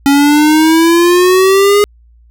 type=exponential sweep; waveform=square; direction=up; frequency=277.2 to 415.3 Hz; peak=-6 dBFS; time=0.06-1.84 s; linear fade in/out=0 ms; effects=added 58 Hz sine -41 dBFS peak until 2.3 s